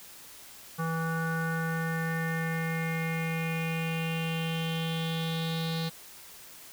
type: tone with low-pass filter sweep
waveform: square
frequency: 163.5 Hz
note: E3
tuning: 14 cents flat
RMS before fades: -31 dBFS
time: 0.78-5.9 s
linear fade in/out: 20 ms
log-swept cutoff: 1300 to 4100 Hz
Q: 5.8
effects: white hiss -49 dBFS RMS until 6.72 s